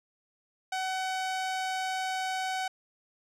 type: tone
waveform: sawtooth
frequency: 753 Hz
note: F#5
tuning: 30 cents sharp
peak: -26 dBFS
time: 0.72-2.68 s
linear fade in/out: 5 ms
effects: low-pass 8000 Hz 12 dB/octave